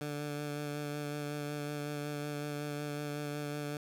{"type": "tone with vibrato", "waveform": "15% pulse", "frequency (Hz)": 146.9, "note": "D3", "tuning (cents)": 1, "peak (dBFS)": -30, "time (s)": [0.01, 3.77], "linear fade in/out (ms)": 2, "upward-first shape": "sine", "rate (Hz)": 5.4, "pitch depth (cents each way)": 16, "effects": []}